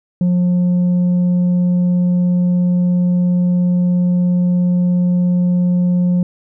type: tone with tanh clipping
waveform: sine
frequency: 178.3 Hz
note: F3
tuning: 36 cents sharp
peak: -12 dBFS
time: 0.21-6.23 s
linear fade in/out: 2 ms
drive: 3 dB
effects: none